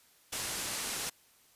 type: low-pass noise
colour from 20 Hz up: white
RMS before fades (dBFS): -37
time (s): 0.32-1.1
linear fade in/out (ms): 10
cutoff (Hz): 11000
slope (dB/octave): 24
effects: white hiss -64 dBFS RMS until 1.55 s + resampled to 32000 Hz